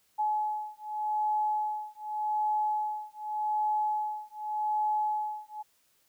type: beating tone pair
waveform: sine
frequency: 850 / 850.85 Hz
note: G#5 / G#5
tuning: +40 / +42 cents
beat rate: 0.85 Hz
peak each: -31 dBFS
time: 0.18-5.63 s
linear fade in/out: 20 ms
effects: white hiss -69 dBFS RMS until 6.08 s